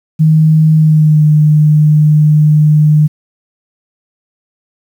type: tone with pitch glide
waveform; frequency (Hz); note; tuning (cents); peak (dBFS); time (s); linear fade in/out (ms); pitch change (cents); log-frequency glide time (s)
sine; 156.9 to 151.82; D#3 to D#3; +15 to -42; -4; 0.19-3.08; 20; -57; 0.75-1.25
effects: 7-bit